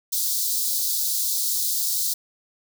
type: high-pass noise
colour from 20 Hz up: white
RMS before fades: -24 dBFS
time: 0.12-2.14 s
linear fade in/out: 10 ms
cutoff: 3900 Hz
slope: 48 dB/octave
effects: none